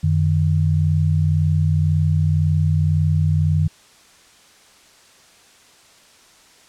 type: tone pair together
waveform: sine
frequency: 91.4 / 153.32 Hz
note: F#2 / D#3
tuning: -21 / -25 cents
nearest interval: major sixth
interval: 896 cents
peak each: -17 dBFS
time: 0.03-3.68 s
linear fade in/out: 10 ms
effects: white hiss -50 dBFS RMS until 6.68 s + low-pass 8000 Hz 12 dB/octave